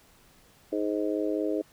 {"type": "harmonic tone", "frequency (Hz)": 104.5, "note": "G#2", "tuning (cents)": 11, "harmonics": [3, 4, 5, 6], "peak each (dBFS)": [-29, -31, -33, -35], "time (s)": [0.72, 1.62], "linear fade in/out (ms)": 10, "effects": ["pink hiss -59 dBFS RMS until 1.72 s"]}